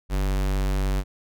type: tone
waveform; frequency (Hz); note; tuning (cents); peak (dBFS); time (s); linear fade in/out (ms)
square; 48.22; G1; -28; -22; 0.09-1.04; 50
effects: none